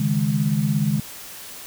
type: chord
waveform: sine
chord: C# suspended second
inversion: none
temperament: equal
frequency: 138.59 / 155.56 / 207.7 Hz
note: C#3 / D#3 / G#3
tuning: 0 / 0 / 0 cents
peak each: -23 / -22 / -22 dBFS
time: 0-1 s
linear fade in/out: 5 ms
effects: white hiss -38 dBFS RMS until 1.66 s